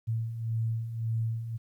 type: beating tone pair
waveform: sine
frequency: 111.9 / 113.7 Hz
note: A2 / A#2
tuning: +30 / -43 cents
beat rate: 1.8 Hz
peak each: -36 / -29 dBFS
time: 0.07-1.58 s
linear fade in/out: 20 ms
effects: 11-bit